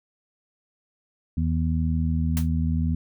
harmonic tone, 80.6 Hz, E2, 38 cents flat, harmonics 1 / 2 / 3, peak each -23 / -26 / -28 dBFS, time 1.37-2.95 s, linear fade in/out 5 ms
white noise with exponential decay, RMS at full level -29 dBFS, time 2.37-2.49 s, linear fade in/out 0 ms, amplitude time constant 24 ms
effects none

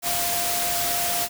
sine tone in noise, 698.5 Hz, F5, in tune, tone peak -29 dBFS, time 0.02-1.29 s, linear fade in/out 50 ms, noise white, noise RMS -25 dBFS, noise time 0.02-1.29 s, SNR -7 dB, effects none

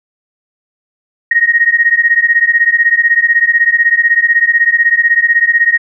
sine beating tone pair, 1864.7 / 1880.7 Hz, A#6 / A#6, 0 / +15 cents, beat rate 16 Hz, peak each -10 dBFS, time 1.31-5.78 s, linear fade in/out 5 ms, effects none

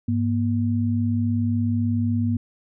sine tone pair together, 101.8 / 238.2 Hz, G#2 / A#3, -34 / +38 cents, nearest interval octave + minor third, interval 1472 cents, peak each -22 / -22 dBFS, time 0.08-2.37 s, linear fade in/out 5 ms, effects none

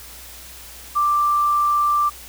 sine tone, 1178 Hz, D6, 5 cents sharp, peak -15 dBFS, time 0.95-2.1 s, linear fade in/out 20 ms, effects added 60 Hz sine -45 dBFS peak until 2.28 s + white hiss -40 dBFS RMS until 2.28 s

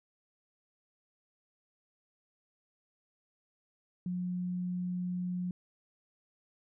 sine tone, 179.7 Hz, F3, 50 cents sharp, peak -32 dBFS, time 4.06-5.51 s, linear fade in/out 2 ms, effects none

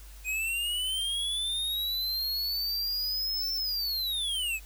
square linear two-way sweep, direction up then down, 2489 to 5360 to 2489 Hz, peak -29 dBFS, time 0.24-4.6 s, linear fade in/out 50 ms, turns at 3.54 s, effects added 50 Hz sine -45 dBFS peak until 4.65 s + white hiss -54 dBFS RMS until 4.65 s

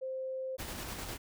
sine tone, 523.3 Hz, C5, in tune, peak -35 dBFS, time 0.01-0.57 s, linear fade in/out 20 ms
pink noise with tremolo, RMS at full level -40 dBFS, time 0.58-1.18 s, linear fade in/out 20 ms, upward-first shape square, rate 9.9 Hz, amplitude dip 30%
effects none

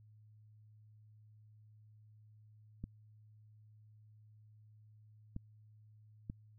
clicks, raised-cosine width 5 ms, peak -29 dBFS, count 3, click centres 2.84 / 5.364 / 6.299 s, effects added 107 Hz sine -59 dBFS peak until 6.58 s

